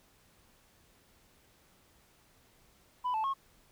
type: tone with pitch steps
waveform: sine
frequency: 995 / 876 / 1088 Hz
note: B5 / A5 / C#6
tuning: +13 / -8 / -33 cents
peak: -27 dBFS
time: 3.04-3.34 s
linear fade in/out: 20 ms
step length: 100 ms
effects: tanh soft clip ceiling -28 dBFS + pink hiss -65 dBFS RMS until 3.71 s